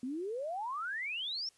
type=exponential sweep; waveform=sine; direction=up; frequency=240.8 to 5588 Hz; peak=-35 dBFS; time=0.03-1.49 s; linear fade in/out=2 ms; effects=white hiss -67 dBFS RMS until 1.57 s + resampled to 24000 Hz